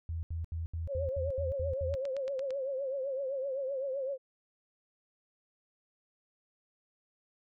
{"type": "tone bursts", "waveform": "sine", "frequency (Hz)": 82.41, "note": "E2", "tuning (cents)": 0, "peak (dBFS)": -33, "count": 9, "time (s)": [0.09, 1.95], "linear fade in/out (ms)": 0, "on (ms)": 140, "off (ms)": 75}
{"type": "tone with vibrato", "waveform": "sine", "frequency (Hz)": 539, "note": "C#5", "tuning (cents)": -49, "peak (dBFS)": -32, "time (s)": [0.87, 4.18], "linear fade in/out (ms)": 50, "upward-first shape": "triangle", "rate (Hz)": 7.8, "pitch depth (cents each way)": 100}
{"type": "click train", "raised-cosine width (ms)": 0.2, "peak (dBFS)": -29, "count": 6, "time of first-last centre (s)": [1.94, 2.506], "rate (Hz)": 8.83}
{"effects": []}